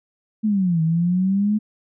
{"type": "exponential two-way sweep", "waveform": "sine", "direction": "down then up", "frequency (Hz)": [221.9, 158.8, 215.9], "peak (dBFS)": -16, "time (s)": [0.43, 1.59], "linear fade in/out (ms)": 20, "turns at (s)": 0.82, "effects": []}